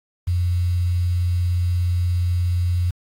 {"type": "tone with quantisation", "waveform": "sine", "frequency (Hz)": 88.3, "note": "F2", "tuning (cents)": 20, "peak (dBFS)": -17, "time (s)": [0.27, 2.91], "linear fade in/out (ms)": 10, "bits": 7, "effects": ["AAC 48 kbps"]}